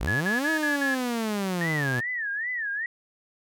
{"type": "linear two-way sweep", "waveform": "sawtooth", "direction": "up then down", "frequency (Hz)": [40.66, 320.7, 117.9], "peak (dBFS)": -22, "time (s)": [0, 2.01], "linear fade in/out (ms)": 20, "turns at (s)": 0.5}
{"type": "tone bursts", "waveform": "sine", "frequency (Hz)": 1694, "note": "G#6", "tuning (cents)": 34, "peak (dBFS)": -24, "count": 5, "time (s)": [0.07, 0.95], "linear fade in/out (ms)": 10, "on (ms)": 140, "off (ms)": 45}
{"type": "tone with vibrato", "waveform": "sine", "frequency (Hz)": 1800, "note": "A6", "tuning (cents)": 39, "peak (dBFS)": -27, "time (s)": [1.61, 2.86], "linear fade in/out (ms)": 2, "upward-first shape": "sine", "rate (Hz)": 2.5, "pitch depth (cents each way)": 190}
{"effects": []}